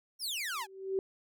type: exponential sweep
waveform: sawtooth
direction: down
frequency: 5730 to 782 Hz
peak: -31 dBFS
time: 0.19-0.67 s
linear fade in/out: 50 ms
type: tone with exponential growth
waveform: sine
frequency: 384.3 Hz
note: G4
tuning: 34 cents flat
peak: -26 dBFS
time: 0.53-0.99 s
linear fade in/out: 1 ms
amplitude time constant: 99 ms
effects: none